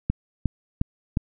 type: click train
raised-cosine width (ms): 5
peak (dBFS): -9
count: 4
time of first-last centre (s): 0.1-1.171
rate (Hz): 2.8
effects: none